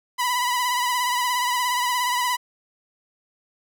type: tone with vibrato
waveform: sawtooth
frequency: 987.8 Hz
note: B5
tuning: in tune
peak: -17 dBFS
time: 0.18-2.37 s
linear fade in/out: 20 ms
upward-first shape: triangle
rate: 17 Hz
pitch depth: 54 cents each way
effects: none